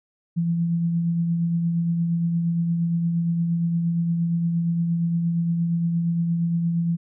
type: tone with tremolo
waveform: sine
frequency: 168.9 Hz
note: E3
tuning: 42 cents sharp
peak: -18 dBFS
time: 0.36-6.97 s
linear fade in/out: 20 ms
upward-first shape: triangle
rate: 8.6 Hz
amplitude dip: 35%
effects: none